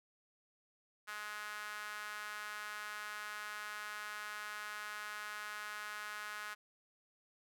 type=tone with high-pass filter; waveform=sawtooth; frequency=210 Hz; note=G#3; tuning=19 cents sharp; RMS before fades=-45 dBFS; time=1.07-6.55 s; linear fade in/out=20 ms; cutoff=1400 Hz; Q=3; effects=none